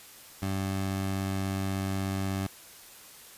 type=tone; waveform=20% pulse; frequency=96.5 Hz; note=G2; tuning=27 cents flat; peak=-24 dBFS; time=0.42-2.47 s; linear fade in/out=5 ms; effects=white hiss -50 dBFS RMS until 3.37 s + resampled to 32000 Hz